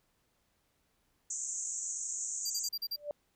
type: band-pass noise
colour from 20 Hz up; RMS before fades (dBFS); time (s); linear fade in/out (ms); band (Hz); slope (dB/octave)
pink; -38; 1.3-2.69; 5; 6300 to 7800; 96
type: tone bursts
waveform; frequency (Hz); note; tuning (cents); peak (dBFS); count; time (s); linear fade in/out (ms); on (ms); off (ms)
square; 4740; D8; +15; -34; 6; 2.45-2.963; 10; 53; 39
type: tone with exponential growth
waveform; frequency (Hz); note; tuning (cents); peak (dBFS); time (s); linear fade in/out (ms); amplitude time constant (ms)
sine; 587.3; D5; 0; -30; 2.94-3.11; 1; 36
effects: pink hiss -75 dBFS RMS until 3.35 s